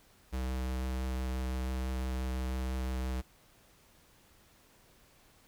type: tone with vibrato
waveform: square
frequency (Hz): 64.2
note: C2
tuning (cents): -32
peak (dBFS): -33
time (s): 0.32-3.22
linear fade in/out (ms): 20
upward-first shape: sine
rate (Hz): 5.9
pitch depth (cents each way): 9
effects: pink hiss -63 dBFS RMS until 5.47 s